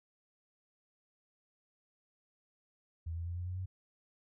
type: tone with pitch steps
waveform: sine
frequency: 82.41 / 84.43 / 86.51 / 88.63 / 90.81 / 93.04 Hz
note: E2 / E2 / F2 / F2 / F#2 / F#2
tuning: 0 / +42 / -16 / +26 / -32 / +10 cents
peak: -36 dBFS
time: 3.06-3.66 s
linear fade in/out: 10 ms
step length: 100 ms
effects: none